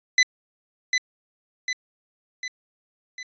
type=tone with echo; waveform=sawtooth; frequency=2008 Hz; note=B6; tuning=28 cents sharp; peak=-10 dBFS; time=0.18-0.23 s; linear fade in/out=2 ms; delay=750 ms; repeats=4; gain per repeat=-5 dB; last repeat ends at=3.23 s; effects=resampled to 16000 Hz